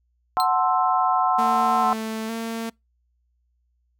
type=chord; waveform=sine; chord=F# half-diminished seventh; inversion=none; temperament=equal; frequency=740 / 880 / 1046.5 / 1318.5 Hz; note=F#5 / A5 / C6 / E6; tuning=0 / 0 / 0 / 0 cents; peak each=-21 / -27 / -22 / -25 dBFS; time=0.37-1.93 s; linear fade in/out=0 ms
type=tone with exponential decay; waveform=40% pulse; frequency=4145 Hz; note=C8; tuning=17 cents flat; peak=-20 dBFS; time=0.4-0.47 s; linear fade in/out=0 ms; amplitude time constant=15 ms
type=tone with vibrato; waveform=sawtooth; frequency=224.1 Hz; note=A3; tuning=32 cents sharp; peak=-23 dBFS; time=1.38-2.7 s; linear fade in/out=10 ms; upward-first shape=square; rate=1.1 Hz; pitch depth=25 cents each way
effects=noise-tail reverb RT60 0.2 s tail -26 dB re dry + added 60 Hz sine -65 dBFS peak until 3.99 s